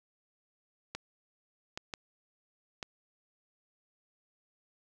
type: clicks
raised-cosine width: 0.2 ms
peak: -20 dBFS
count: 4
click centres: 0.95 / 1.775 / 1.938 / 2.828 s
effects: none